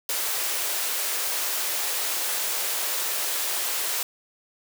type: high-pass noise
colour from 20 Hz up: white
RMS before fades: -27 dBFS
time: 0.09-4.03 s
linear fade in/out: 2 ms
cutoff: 380 Hz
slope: 24 dB/octave
effects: none